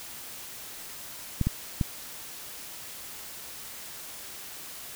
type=clicks; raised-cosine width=5 ms; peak=-12 dBFS; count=3; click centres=1.413 / 1.47 / 1.812 s; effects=white hiss -42 dBFS RMS until 4.95 s